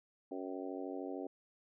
harmonic tone with a mistuned harmonic, 93.2 Hz, F#2, 13 cents sharp, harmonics 3 / 4 / 5 / 6 / 7 / 8, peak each -43 / -45 / -47 / -49 / -50 / -51 dBFS, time 0.31-1.27 s, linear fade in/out 5 ms, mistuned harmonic 8, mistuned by +59 cents, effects none

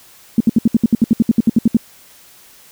sine tone bursts, 227.1 Hz, A#3, 45 cents flat, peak -6 dBFS, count 16, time 0.38-1.769 s, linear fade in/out 2 ms, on 24 ms, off 67 ms, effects white hiss -45 dBFS RMS until 2.71 s

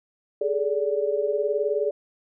sine tone cluster, 412.7 / 431.8 / 578 Hz, G#4 / A4 / D5, -11 / -33 / -28 cents, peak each -26 dBFS, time 0.41-1.91 s, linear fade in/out 5 ms, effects none

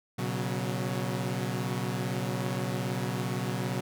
sawtooth chord, B suspended second, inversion none, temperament equal with one note detuned, 121.07 / 138.59 / 185 Hz, B2 / C#3 / F#3, -34 / 0 / 0 cents, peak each -29 / -31 / -30 dBFS, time 0.18-3.81 s, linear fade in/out 10 ms, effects none

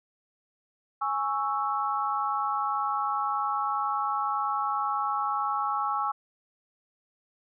sine chord, C# minor, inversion second, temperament equal, 830.6 / 1108.7 / 1318.5 Hz, G#5 / C#6 / E6, 0 / 0 / 0 cents, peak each -30 dBFS, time 1.01-6.12 s, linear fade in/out 10 ms, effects none

